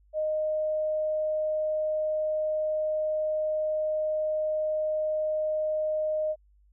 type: tone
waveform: sine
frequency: 618 Hz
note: D#5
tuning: 12 cents flat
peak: -25 dBFS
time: 0.13-6.36 s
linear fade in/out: 50 ms
effects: added 50 Hz sine -58 dBFS peak until 6.72 s